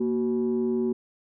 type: tone pair together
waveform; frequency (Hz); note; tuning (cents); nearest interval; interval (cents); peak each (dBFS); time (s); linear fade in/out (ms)
sine; 234.2 / 374; A#3 / F#4; +8 / +19; minor sixth; 811; -24; 0-0.93; 10
effects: tanh soft clip ceiling -18 dBFS